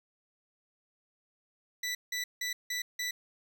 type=tone bursts; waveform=20% pulse; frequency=1975.5 Hz; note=B6; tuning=in tune; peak=-27 dBFS; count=5; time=1.83-3.11 s; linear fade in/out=5 ms; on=120 ms; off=170 ms; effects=none